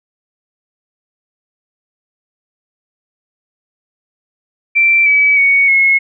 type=tone with pitch steps; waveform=sine; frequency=2346 / 2287 / 2230 / 2174 Hz; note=D7 / D7 / C#7 / C#7; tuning=-2 / -47 / +10 / -34 cents; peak=-7 dBFS; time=4.75-5.99 s; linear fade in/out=20 ms; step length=310 ms; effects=none